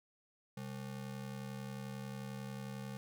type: ring-modulated tone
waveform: square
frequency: 164.81 Hz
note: E3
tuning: in tune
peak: -40 dBFS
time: 0.57-2.97 s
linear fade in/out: 0 ms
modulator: 35.6 Hz
effects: none